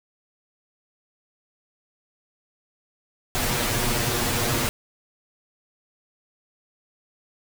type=noise with comb filter; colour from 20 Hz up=pink; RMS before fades=-24 dBFS; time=3.35-4.69 s; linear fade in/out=0 ms; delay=8.4 ms; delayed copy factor=+1; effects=none